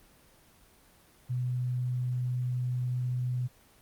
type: tone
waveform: sine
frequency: 124.9 Hz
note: B2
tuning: 20 cents sharp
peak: -28 dBFS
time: 1.29-3.48 s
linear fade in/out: 20 ms
effects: pink hiss -60 dBFS RMS until 3.81 s + Opus 24 kbps